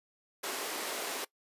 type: high-pass noise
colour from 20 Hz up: pink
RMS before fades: -37 dBFS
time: 0.43-1.25 s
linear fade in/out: 10 ms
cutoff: 330 Hz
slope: 24 dB/octave
effects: noise-tail reverb RT60 0.1 s tail -21 dB re dry + resampled to 32000 Hz